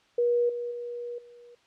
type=tone with level steps; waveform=sine; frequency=480.2 Hz; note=B4; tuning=49 cents flat; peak=-21 / -30 / -33 / -48 dBFS; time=0.18-1.55 s; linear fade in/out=5 ms; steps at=0.49 / 0.71 / 1.18 s; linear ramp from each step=5 ms; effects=white hiss -63 dBFS RMS until 1.66 s + low-pass 4000 Hz 12 dB/octave